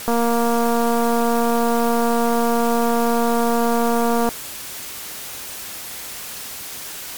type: click train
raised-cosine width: 1 ms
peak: -7 dBFS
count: 986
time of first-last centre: 0.08-4.289 s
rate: 234 Hz
effects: white hiss -32 dBFS RMS until 7.17 s + MP3 96 kbps